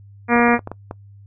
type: harmonic tone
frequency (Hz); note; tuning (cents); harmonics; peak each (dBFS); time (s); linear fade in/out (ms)
238.1; A#3; +37; 1 / 2 / 3 / 4 / 5 / 6 / 7 / 8 / 9 / 10; -16 / -19 / -21 / -22 / -23 / -24 / -24 / -25 / -26 / -26; 0.28-0.59; 50
type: clicks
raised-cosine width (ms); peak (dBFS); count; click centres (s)
1; -15; 8; 0.361 / 0.396 / 0.485 / 0.538 / 0.592 / 0.674 / 0.716 / 0.911
effects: noise-tail reverb RT60 0.1 s tail -23 dB re dry + added 100 Hz sine -41 dBFS peak until 1.26 s